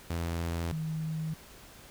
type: tone pair in turn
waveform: sawtooth / sine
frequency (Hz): 84.2 / 158.31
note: E2 / D#3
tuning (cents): +37 / +30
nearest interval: major seventh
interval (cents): 1093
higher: second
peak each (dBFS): -27 / -31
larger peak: first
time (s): 0.1-0.72 / 0.72-1.34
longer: neither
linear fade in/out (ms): 5
effects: pink hiss -52 dBFS RMS until 1.9 s